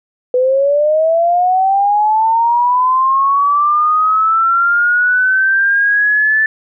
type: linear sweep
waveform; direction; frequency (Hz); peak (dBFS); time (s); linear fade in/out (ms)
sine; up; 495.7 to 1760; -9; 0.34-6.46; 2
effects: none